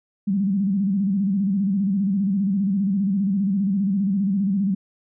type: tone with vibrato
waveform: sine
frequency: 196.1 Hz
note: G3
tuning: 1 cent sharp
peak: -18 dBFS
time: 0.27-4.75 s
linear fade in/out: 10 ms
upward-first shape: square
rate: 15 Hz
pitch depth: 83 cents each way
effects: none